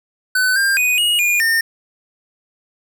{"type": "tone with pitch steps", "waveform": "square", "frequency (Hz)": [1509, 1596, 2485, 2881, 2429, 1819], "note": ["F#6", "G6", "D#7", "F#7", "D#7", "A#6"], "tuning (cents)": [34, 31, -3, -47, -42, -43], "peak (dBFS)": -14, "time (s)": [0.35, 1.61], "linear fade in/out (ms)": 5, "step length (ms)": 210, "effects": []}